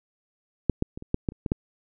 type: clicks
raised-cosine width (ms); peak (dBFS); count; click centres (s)
3; -6 / -10 / -23 / -27 / -9 / -12 / -30 / -16 / -9; 9; 0.697 / 0.824 / 0.975 / 1.024 / 1.144 / 1.288 / 1.321 / 1.462 / 1.519
effects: none